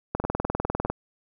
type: two click trains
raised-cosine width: 1 ms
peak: -24 / -11 dBFS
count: 4 / 16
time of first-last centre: 0.24-0.859 / 0.15-0.9 s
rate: 4.85 / 20 Hz
effects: none